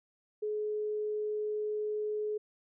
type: tone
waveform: sine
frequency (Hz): 423.8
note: G#4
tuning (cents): +35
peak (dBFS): -31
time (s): 0.42-2.38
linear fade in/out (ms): 10
effects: none